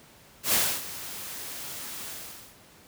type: noise with ADSR envelope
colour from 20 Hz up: white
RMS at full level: -22 dBFS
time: 0.43-2.57 s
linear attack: 100 ms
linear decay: 280 ms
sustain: -16 dB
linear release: 480 ms
effects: pink hiss -54 dBFS RMS until 2.87 s + high-pass 60 Hz 12 dB/octave